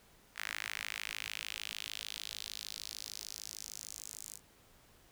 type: tone with high-pass filter sweep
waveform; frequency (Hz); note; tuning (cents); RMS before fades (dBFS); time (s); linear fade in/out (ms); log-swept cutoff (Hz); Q
sawtooth; 53.3; G#1; +46; -44; 0.35-4.4; 50; 1800 to 7600; 2.2
effects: pink hiss -64 dBFS RMS until 5.11 s